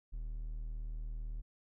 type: tone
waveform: triangle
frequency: 38.95 Hz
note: D#1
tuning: 3 cents sharp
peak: -36 dBFS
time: 0.12-1.42 s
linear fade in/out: 20 ms
effects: none